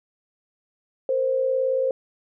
sine tone pair together, 466.2 / 524.9 Hz, A#4 / C5, 0 / +5 cents, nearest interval major second, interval 205 cents, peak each -28 / -20 dBFS, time 1.09-1.91 s, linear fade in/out 2 ms, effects none

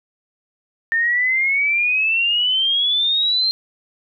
sine exponential sweep, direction up, 1804 to 4184 Hz, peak -15 dBFS, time 0.92-3.51 s, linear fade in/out 0 ms, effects none

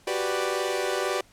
sawtooth chord, G major seventh, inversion third, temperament equal, 370 / 392 / 493.9 / 587.3 Hz, F#4 / G4 / B4 / D5, 0 / 0 / 0 / 0 cents, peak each -27 dBFS, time 0.07-1.21 s, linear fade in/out 5 ms, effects pink hiss -57 dBFS RMS until 1.32 s + low-pass 11000 Hz 12 dB/octave

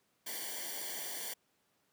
white noise with comb filter, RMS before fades -41 dBFS, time 0.26-1.34 s, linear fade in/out 10 ms, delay 0.77 ms, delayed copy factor -1, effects pink hiss -75 dBFS RMS until 1.92 s + high-pass 150 Hz 12 dB/octave

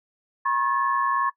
sine tone cluster, 963 / 1085 / 1727 Hz, B5 / C#6 / A6, -44 / -37 / -33 cents, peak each -29 / -22 / -28 dBFS, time 0.45-1.3 s, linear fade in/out 10 ms, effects noise-tail reverb RT60 0.1 s tail -19 dB re dry

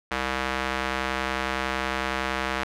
square tone with band-pass filter, 65.41 Hz, C2, in tune, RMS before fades -28 dBFS, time 0.11-2.64 s, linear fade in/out 5 ms, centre 1700 Hz, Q 0.89, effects none

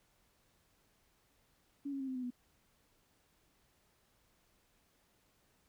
sine tone with pitch steps, 281.9 / 274.3 / 267 / 259.9 / 252.9 / 246.1 Hz, C#4 / C#4 / C4 / C4 / B3 / B3, +29 / -18 / +35 / -11 / +41 / -6 cents, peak -37 dBFS, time 1.85-2.306 s, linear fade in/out 10 ms, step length 76 ms, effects pink hiss -73 dBFS RMS until 5.68 s

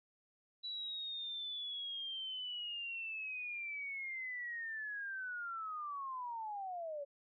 sine linear sweep, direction down, 3951 to 554.4 Hz, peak -40 dBFS, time 0.63-7.05 s, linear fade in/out 20 ms, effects none

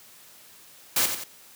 white noise with echo, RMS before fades -22 dBFS, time 0.96-1.06 s, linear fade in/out 5 ms, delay 90 ms, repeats 2, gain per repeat -7 dB, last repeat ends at 1.24 s, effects white hiss -51 dBFS RMS until 1.55 s + high-pass 80 Hz 12 dB/octave

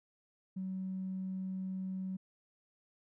triangle tone with tanh clipping, 188.3 Hz, F#3, 31 cents sharp, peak -36 dBFS, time 0.56-2.17 s, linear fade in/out 10 ms, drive 4 dB, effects none

